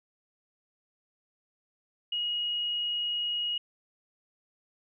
sine tone, 2890 Hz, F#7, 41 cents flat, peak -28 dBFS, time 2.12-3.58 s, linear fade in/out 5 ms, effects none

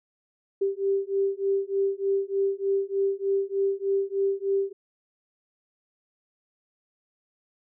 sine beating tone pair, 391.2 / 394.5 Hz, G4 / G4, -4 / +11 cents, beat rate 3.3 Hz, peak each -26 dBFS, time 0.61-4.73 s, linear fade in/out 10 ms, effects none

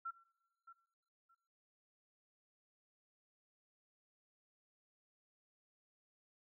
sine tone with echo, 1355 Hz, E6, 47 cents sharp, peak -40 dBFS, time 0.05-0.11 s, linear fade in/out 10 ms, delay 620 ms, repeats 2, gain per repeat -14 dB, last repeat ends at 1.35 s, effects noise-tail reverb RT60 1.0 s tail -20 dB re dry

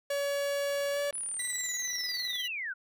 45% pulse tone with pitch glide, 566 to 572.9 Hz, C#5 to D5, +36 to -43 cents, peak -29 dBFS, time 0.1-1.11 s, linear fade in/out 5 ms, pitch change +21 cents, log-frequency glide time 0.92-0.99 s
click train, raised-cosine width 0.3 ms, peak -37 dBFS, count 63, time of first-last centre 0.7-2.358 s, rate 37.4 Hz
sine linear sweep, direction down, 10120 to 1406 Hz, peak -33 dBFS, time 1.13-2.74 s, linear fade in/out 20 ms
25% pulse tone with tremolo, 1975.5 Hz, B6, in tune, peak -29 dBFS, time 1.39-2.48 s, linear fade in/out 5 ms, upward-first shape triangle, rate 20 Hz, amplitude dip 75%
effects none

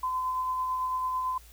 sine tone with tremolo, 1022 Hz, C6, 41 cents flat, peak -26 dBFS, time 0.03-1.38 s, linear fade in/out 5 ms, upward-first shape sine, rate 9 Hz, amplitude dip 25%, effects added 57 Hz sine -51 dBFS peak until 1.52 s + white hiss -56 dBFS RMS until 1.52 s

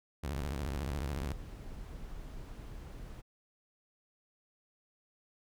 sawtooth tone with vibrato, 69.8 Hz, C#2, 13 cents sharp, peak -31 dBFS, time 0.23-1.33 s, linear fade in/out 10 ms, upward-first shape square, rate 14 Hz, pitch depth 190 cents each way
brown noise, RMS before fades -45 dBFS, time 0.34-3.22 s, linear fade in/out 20 ms
effects none

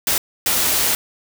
white noise bursts at uneven times, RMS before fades -18 dBFS, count 2, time 0.07-0.18 / 0.46-0.95 s, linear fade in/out 2 ms, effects none

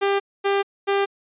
sawtooth tone bursts, 397.6 Hz, G4, 25 cents sharp, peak -14 dBFS, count 3, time 0.01-1.06 s, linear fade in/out 20 ms, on 190 ms, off 240 ms, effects resampled to 8000 Hz

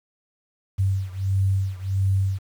sine beating tone pair, 96 / 97.5 Hz, G2 / G2, -36 / -9 cents, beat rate 1.5 Hz, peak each -22 / -24 dBFS, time 0.78-2.39 s, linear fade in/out 20 ms, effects 8-bit

